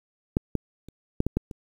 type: clicks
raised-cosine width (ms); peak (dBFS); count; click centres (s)
3; -8 / -12 / -30 / -9 / -12 / -10 / -24; 7; 0.369 / 0.553 / 0.886 / 1.204 / 1.266 / 1.37 / 1.512
effects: 8-bit